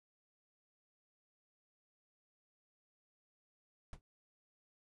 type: noise with exponential decay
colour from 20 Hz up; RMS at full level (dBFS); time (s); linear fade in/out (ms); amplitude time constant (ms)
brown; -39; 3.93-4.01; 1; 16
effects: resampled to 24000 Hz